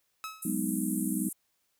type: tone with exponential decay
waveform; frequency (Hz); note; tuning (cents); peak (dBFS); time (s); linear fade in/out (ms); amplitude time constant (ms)
sawtooth; 1289; E6; -39; -30; 0.24-0.58; 0; 73
type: band-pass noise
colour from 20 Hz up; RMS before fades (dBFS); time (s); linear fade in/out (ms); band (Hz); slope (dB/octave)
white; -39; 0.42-1.33; 5; 8400 to 12000; 48
type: chord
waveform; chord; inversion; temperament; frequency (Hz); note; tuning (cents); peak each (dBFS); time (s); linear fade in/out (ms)
sine; G# minor seventh; third; just; 186.89 / 207.7 / 249.2 / 311.5; F#3 / G#3 / B3 / D#4; +18 / 0 / +16 / +2; -34; 0.45-1.29; 5
effects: white hiss -75 dBFS RMS until 1.79 s